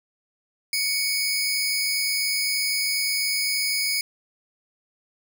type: tone pair together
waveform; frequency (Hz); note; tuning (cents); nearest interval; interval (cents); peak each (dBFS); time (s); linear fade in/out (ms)
sawtooth; 2231 / 4994; C#7 / D#8; +11 / +6; octave + major second; 1395; -22; 0.73-4.01; 2
effects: none